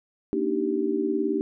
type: chord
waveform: sine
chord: Eb major seventh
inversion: second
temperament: just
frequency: 233.3 / 291.7 / 311.1 / 388.9 Hz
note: Bb3 / D4 / Eb4 / G4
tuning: +2 / -12 / 0 / -14 cents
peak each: -31 / -29 / -28 / -26 dBFS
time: 0.33-1.41 s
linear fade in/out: 0 ms
effects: none